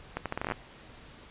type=accelerating click train; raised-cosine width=0.5 ms; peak=-16 dBFS; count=11; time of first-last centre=0.17-0.521 s; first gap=87 ms; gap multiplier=0.77; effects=pink hiss -51 dBFS RMS until 1.3 s + resampled to 8000 Hz